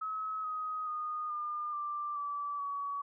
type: tone with pitch steps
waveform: sine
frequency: 1283 / 1256.6 / 1230.7 / 1205.4 / 1180.6 / 1156.3 / 1132.5 Hz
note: E6 / D#6 / D#6 / D6 / D6 / D6 / C#6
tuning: -47 / +17 / -19 / +45 / +9 / -27 / +37 cents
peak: -34 dBFS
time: 0.01-3.02 s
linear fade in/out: 10 ms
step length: 430 ms
effects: none